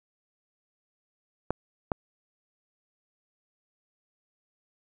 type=clicks; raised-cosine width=1 ms; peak=-12 dBFS; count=2; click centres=1.506 / 1.918 s; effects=none